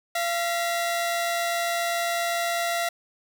sawtooth tone pair together, 685 / 1927.4 Hz, F5 / B6, -34 / -43 cents, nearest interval octave + tritone, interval 1791 cents, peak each -21 / -28 dBFS, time 0.15-2.89 s, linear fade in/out 5 ms, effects 9-bit

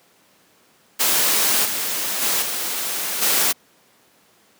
white noise with level steps, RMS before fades -18 / -24 / -20 / -25 / -18 dBFS, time 0.99-3.53 s, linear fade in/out 20 ms, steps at 1.64 / 2.21 / 2.41 / 3.21 s, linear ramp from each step 20 ms, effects pink hiss -56 dBFS RMS until 4.59 s + high-pass 200 Hz 12 dB/octave

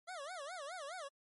25% pulse tone with vibrato, 643 Hz, E5, 43 cents flat, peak -40 dBFS, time 0.07-1.09 s, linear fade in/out 20 ms, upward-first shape sine, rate 4.8 Hz, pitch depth 270 cents each way, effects MP3 48 kbps

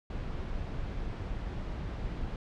brown noise, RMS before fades -36 dBFS, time 0.1-2.36 s, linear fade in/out 2 ms, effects low-pass 4000 Hz 12 dB/octave

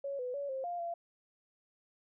sine tone with pitch steps, 557 / 499 / 566 / 530 / 700 / 684 Hz, C#5 / B4 / C#5 / C5 / F5 / F5, +8 / +18 / +36 / +22 / +4 / -36 cents, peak -35 dBFS, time 0.04-0.94 s, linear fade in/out 5 ms, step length 150 ms, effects none

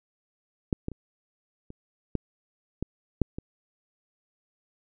clicks, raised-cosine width 3 ms, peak -11 / -17 / -27 / -29 / -13 / -16 / -8 / -21 dBFS, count 8, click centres 0.728 / 0.884 / 0.917 / 1.704 / 2.153 / 2.826 / 3.217 / 3.385 s, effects none

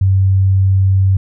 sine tone, 95.9 Hz, G2, 37 cents flat, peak -8 dBFS, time 0.01-1.17 s, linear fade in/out 5 ms, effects none

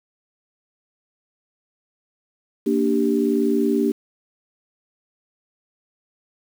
sine chord, G minor, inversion first, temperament equal, 233.1 / 293.7 / 392 Hz, Bb3 / D4 / G4, 0 / 0 / 0 cents, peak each -21 dBFS, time 2.66-3.92 s, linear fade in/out 10 ms, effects 7-bit

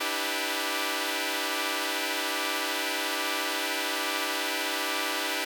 5% pulse chord, E minor seventh, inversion third, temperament equal with one note detuned, 293.7 / 324.7 / 392 / 493.9 Hz, D4 / E4 / G4 / B4, 0 / -26 / 0 / 0 cents, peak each -22 dBFS, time 0-5.45 s, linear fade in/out 10 ms, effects none

